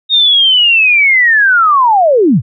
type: linear sweep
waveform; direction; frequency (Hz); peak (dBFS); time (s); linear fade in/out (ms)
sine; down; 3729 to 87.6; -5; 0.09-2.42; 50
effects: none